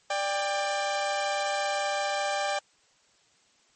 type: tone pair together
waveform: sawtooth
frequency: 590 / 795.1 Hz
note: D5 / G5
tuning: +8 / +24 cents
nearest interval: perfect fourth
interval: 516 cents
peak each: -26 / -25 dBFS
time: 0.1-2.59 s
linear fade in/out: 5 ms
effects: white hiss -64 dBFS RMS until 3.75 s + MP3 32 kbps